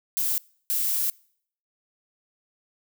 violet noise bursts at uneven times, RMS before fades -25 dBFS, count 2, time 0.17-0.38 / 0.7-1.1 s, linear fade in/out 0 ms, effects noise-tail reverb RT60 0.6 s tail -25 dB re dry

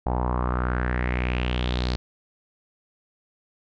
sawtooth tone with low-pass filter sweep, 61.6 Hz, B1, 4 cents flat, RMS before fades -25 dBFS, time 0.06-1.96 s, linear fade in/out 0 ms, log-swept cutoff 820 to 4500 Hz, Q 4.3, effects none

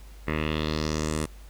10% pulse tone with low-pass filter sweep, 77.3 Hz, D#2, 11 cents flat, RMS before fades -28 dBFS, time 0.27-1.26 s, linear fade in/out 10 ms, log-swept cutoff 2100 to 9900 Hz, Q 3.1, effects added 50 Hz sine -43 dBFS peak until 1.49 s + pink hiss -55 dBFS RMS until 1.49 s

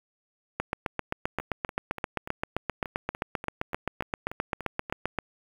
two click trains, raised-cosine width 0.5 ms, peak -21 / -12 dBFS, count 13 / 36, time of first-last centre 1.4-4.899 / 0.6-5.187 s, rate 3.43 / 7.63 Hz, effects 7-bit

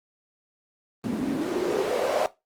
white noise with band-pass filter sweep, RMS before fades -26 dBFS, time 1.04-2.26 s, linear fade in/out 0 ms, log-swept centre 220 to 640 Hz, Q 5.7, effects noise-tail reverb RT60 0.2 s tail -17 dB re dry + Opus 24 kbps

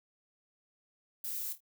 violet noise with echo, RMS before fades -38 dBFS, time 1.24-1.53 s, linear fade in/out 5 ms, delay 25 ms, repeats 3, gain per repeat -10 dB, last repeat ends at 1.605 s, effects none

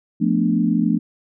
sine chord, B half-diminished seventh, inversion second, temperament equal, 174.61 / 220 / 246.9 / 293.7 Hz, F3 / A3 / B3 / D4, 0 / 0 / 0 / 0 cents, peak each -21 / -19 / -22 / -22 dBFS, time 0.2-0.99 s, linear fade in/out 20 ms, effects none

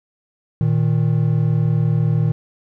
triangle tone pair together, 116.8 / 156.88 Hz, A#2 / D#3, +4 / +15 cents, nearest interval perfect fourth, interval 511 cents, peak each -15 dBFS, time 0.61-2.32 s, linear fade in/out 0 ms, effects none

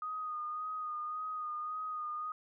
sine tone with vibrato, 1238 Hz, D#6, 9 cents flat, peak -36 dBFS, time 0.02-2.32 s, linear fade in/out 2 ms, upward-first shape sine, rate 1.8 Hz, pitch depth 28 cents each way, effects none

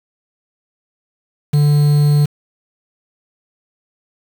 triangle tone with quantisation, 146.83 Hz, D3, in tune, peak -7 dBFS, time 1.53-2.26 s, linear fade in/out 10 ms, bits 5, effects none

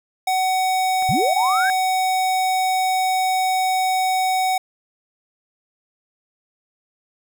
square tone, 750 Hz, F#5, 23 cents sharp, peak -18 dBFS, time 0.27-4.58 s, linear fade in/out 5 ms
click, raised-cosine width 0.5 ms, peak -23 dBFS, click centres 1.024 s
sine linear sweep, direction up, 95.3 to 1641 Hz, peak -19 dBFS, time 1.09-1.7 s, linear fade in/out 0 ms
effects none

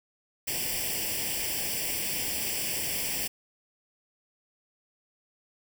white noise with comb filter, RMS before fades -31 dBFS, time 0.47-3.28 s, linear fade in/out 10 ms, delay 0.38 ms, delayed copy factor +0.85, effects none

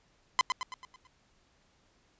sawtooth tone with echo, 1021 Hz, C6, 43 cents flat, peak -17 dBFS, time 0.39-0.41 s, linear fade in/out 0 ms, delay 110 ms, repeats 6, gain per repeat -6 dB, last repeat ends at 1.07 s, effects pink hiss -68 dBFS RMS until 2.19 s + resampled to 16000 Hz

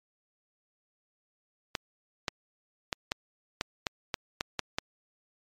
clicks, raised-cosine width 0.2 ms, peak -11 dBFS, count 10, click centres 1.752 / 2.282 / 2.928 / 3.119 / 3.611 / 3.868 / 4.142 / 4.409 / 4.593 / 4.785 s, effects MP3 96 kbps

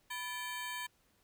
25% pulse ring-modulated tone, 1362 Hz, F6, 44 cents flat, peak -32 dBFS, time 0.1-0.87 s, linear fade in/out 10 ms, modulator 376 Hz, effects pink hiss -72 dBFS RMS until 1.23 s

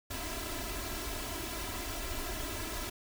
pink noise with comb filter, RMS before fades -38 dBFS, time 0.1-2.9 s, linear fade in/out 10 ms, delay 3 ms, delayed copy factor +0.9, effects none

